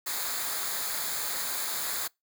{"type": "noise with comb filter", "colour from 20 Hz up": "white", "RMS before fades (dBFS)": -32, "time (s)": [0.06, 2.08], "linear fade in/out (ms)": 10, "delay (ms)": 0.35, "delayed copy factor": -0.65, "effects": ["noise-tail reverb RT60 0.2 s tail -26 dB re dry"]}